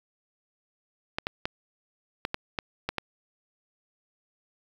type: clicks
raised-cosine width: 0.3 ms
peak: -12 dBFS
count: 8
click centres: 1.185 / 1.269 / 1.455 / 2.251 / 2.344 / 2.588 / 2.89 / 2.983 s
effects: 7-bit